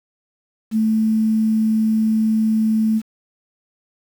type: tone with quantisation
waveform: sine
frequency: 219.5 Hz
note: A3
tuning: 4 cents flat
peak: -14 dBFS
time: 0.71-3.02 s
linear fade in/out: 50 ms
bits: 7
effects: none